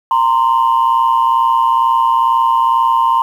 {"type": "tone pair together", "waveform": "sine", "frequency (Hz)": [921.8, 1044], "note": ["A#5", "C6"], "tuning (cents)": [-20, -4], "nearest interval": "major second", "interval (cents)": 216, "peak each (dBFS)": -11, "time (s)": [0.11, 3.22], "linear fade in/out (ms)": 2, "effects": ["tanh soft clip ceiling -4 dBFS", "7-bit"]}